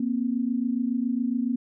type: tone pair together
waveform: sine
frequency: 236.3 / 263.5 Hz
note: A#3 / C4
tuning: +24 / +12 cents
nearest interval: major second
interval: 188 cents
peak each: -25 / -27 dBFS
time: 0-1.56 s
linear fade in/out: 5 ms
effects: none

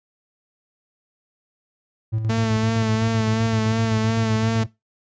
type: tone with tremolo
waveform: triangle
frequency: 110.3 Hz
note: A2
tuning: 5 cents sharp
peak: -17 dBFS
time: 2.12-4.67 s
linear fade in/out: 20 ms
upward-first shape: square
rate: 7.8 Hz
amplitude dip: 45%
type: tone with vibrato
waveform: sawtooth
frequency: 223 Hz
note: A3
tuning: 23 cents sharp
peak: -17 dBFS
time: 2.29-4.64 s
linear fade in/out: 10 ms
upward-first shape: sine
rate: 2.8 Hz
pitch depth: 31 cents each way
effects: noise-tail reverb RT60 0.2 s tail -20 dB re dry + resampled to 16000 Hz

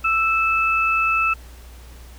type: tone pair together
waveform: sine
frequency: 1325 / 2620 Hz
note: E6 / E7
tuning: +9 / -11 cents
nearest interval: octave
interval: 1180 cents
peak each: -19 dBFS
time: 0.04-1.34 s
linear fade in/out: 10 ms
effects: added 60 Hz sine -39 dBFS peak until 2.18 s + pink hiss -48 dBFS RMS until 2.18 s

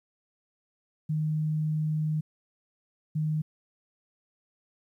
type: tone bursts at uneven times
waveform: sine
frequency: 154.5 Hz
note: D#3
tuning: 12 cents flat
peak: -25 dBFS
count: 2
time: 1.09-2.21 / 3.15-3.42 s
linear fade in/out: 10 ms
effects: 11-bit

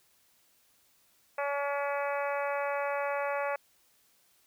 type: harmonic tone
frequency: 283.6 Hz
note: C#4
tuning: 40 cents sharp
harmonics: 2 / 3 / 4 / 5 / 6 / 7 / 8 / 9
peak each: -32 / -36 / -38 / -40 / -42 / -43 / -44 / -45 dBFS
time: 1.38-3.56 s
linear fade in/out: 5 ms
effects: white hiss -67 dBFS RMS until 4.46 s

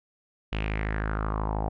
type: tone with low-pass filter sweep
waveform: sawtooth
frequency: 53 Hz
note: G#1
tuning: 36 cents sharp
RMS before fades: -29 dBFS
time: 0.52-1.69 s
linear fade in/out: 10 ms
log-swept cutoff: 2900 to 760 Hz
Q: 4.5
effects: none

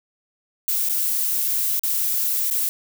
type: noise with dropouts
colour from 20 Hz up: violet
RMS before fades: -22 dBFS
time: 0.68-2.69 s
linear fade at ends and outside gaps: 0 ms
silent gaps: 0.888-0.896 / 1.794-1.835 / 2.501-2.511 s
effects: none

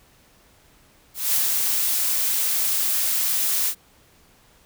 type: noise with ADSR envelope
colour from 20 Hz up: blue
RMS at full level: -20 dBFS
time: 1.14-3.75 s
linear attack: 190 ms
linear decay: 150 ms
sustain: -2 dB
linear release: 69 ms
effects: pink hiss -56 dBFS RMS until 4.65 s

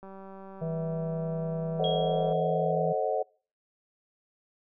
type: click train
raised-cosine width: 1 ms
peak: -33 dBFS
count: 444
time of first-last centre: 0.03-2.325 s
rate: 193 Hz
type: harmonic tone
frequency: 162.7 Hz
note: E3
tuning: 22 cents flat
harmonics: 1 / 3 / 4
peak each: -31 / -36 / -37 dBFS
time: 0.61-2.93 s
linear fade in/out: 10 ms
type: chord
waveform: sine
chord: A diminished seventh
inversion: none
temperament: equal with one note detuned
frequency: 440 / 533.9 / 622.3 / 740 Hz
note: A4 / C5 / Eb5 / Gb5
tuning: 0 / +35 / 0 / 0 cents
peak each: -31 dBFS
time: 1.79-3.23 s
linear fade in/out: 10 ms
type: tone with exponential decay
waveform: sine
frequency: 3282 Hz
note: G#7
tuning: 21 cents flat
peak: -30 dBFS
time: 1.84-2.72 s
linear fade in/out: 2 ms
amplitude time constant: 190 ms
effects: noise-tail reverb RT60 0.4 s tail -25 dB re dry

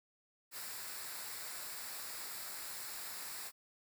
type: noise with comb filter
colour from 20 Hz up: white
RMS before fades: -45 dBFS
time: 0.51-3.52 s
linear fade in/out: 50 ms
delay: 0.32 ms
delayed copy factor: -0.55
effects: none

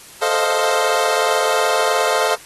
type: chord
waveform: 25% pulse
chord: F dominant seventh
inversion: first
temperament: equal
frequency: 440 / 523.3 / 622.3 / 698.5 Hz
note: A4 / C5 / Eb5 / F5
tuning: 0 / 0 / 0 / 0 cents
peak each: -18 dBFS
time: 0.21-2.36 s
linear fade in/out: 20 ms
effects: white hiss -41 dBFS RMS until 2.45 s + AAC 32 kbps

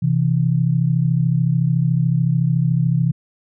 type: tone pair together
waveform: sine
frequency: 129.9 / 163.66 Hz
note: C3 / E3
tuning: -12 / -12 cents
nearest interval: major third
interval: 400 cents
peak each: -17 dBFS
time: 0.02-3.12 s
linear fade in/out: 10 ms
effects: none

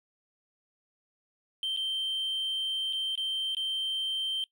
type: tone with dropouts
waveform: triangle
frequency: 3128 Hz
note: G7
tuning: 4 cents flat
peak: -26 dBFS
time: 1.63-4.44 s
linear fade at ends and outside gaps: 1 ms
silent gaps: 1.764-1.772 / 2.927-2.932 / 3.154-3.176 / 3.549-3.568 s
effects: noise-tail reverb RT60 0.1 s tail -22 dB re dry + tanh soft clip ceiling -24 dBFS

